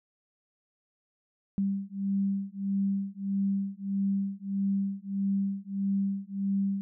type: beating tone pair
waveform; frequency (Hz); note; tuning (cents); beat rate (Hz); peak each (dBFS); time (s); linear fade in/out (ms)
sine; 196 / 197.6; G3 / G3; 0 / +14; 1.6; -30; 1.58-6.81; 0
effects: none